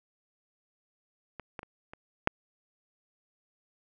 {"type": "clicks", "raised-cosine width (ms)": 0.5, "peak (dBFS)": [-25, -23, -29, -29, -7], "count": 5, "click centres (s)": [1.397, 1.592, 1.631, 1.935, 2.274], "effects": []}